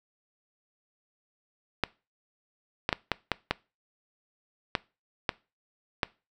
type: clicks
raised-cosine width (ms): 0.3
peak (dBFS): -8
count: 9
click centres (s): 1.837 / 2.891 / 2.928 / 3.117 / 3.317 / 3.51 / 4.752 / 5.292 / 6.032
effects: noise-tail reverb RT60 0.3 s tail -22 dB re dry